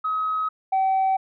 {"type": "tone pair in turn", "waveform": "sine", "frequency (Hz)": [1272, 766], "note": ["D#6", "G5"], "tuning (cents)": [38, -40], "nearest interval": "major sixth", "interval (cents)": 878, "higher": "first", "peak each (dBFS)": [-21, -16], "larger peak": "second", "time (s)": [[0.04, 0.49], [0.72, 1.17]], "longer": "neither", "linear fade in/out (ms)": 10, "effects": ["tanh soft clip ceiling -16 dBFS"]}